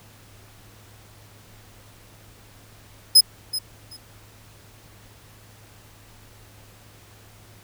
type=tone with echo; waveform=sawtooth; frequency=5080 Hz; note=D#8; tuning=35 cents sharp; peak=-6 dBFS; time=3.15-3.21 s; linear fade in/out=10 ms; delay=380 ms; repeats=2; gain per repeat=-15 dB; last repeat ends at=3.97 s; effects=added 105 Hz sine -51 dBFS peak until 7.63 s + pink hiss -51 dBFS RMS until 7.63 s